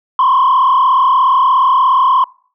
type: tone with frequency modulation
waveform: sine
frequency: 1046.5 Hz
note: C6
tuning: in tune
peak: -6 dBFS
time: 0.19-2.24 s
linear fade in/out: 2 ms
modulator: 36.9 Hz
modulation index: 1.5
effects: noise-tail reverb RT60 0.5 s tail -25 dB re dry + tanh soft clip ceiling -5 dBFS